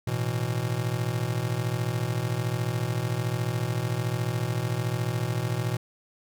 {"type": "chord", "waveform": "square", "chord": "A suspended second", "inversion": "none", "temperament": "just", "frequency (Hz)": [110, 123.75, 165], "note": ["A2", "B2", "E3"], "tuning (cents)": [0, 4, 2], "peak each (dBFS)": [-32, -29, -34], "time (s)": [0.07, 5.77], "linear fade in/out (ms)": 5, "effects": []}